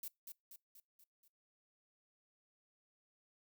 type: noise with echo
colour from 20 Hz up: violet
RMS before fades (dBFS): -45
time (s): 0.03-0.08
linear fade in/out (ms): 2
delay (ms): 240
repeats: 5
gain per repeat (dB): -5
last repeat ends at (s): 1.28
effects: noise-tail reverb RT60 0.2 s tail -24 dB re dry